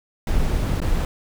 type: noise with dropouts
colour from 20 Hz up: brown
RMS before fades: -20 dBFS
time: 0.27-1.05 s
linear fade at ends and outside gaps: 1 ms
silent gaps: 0.802-0.817 s
effects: none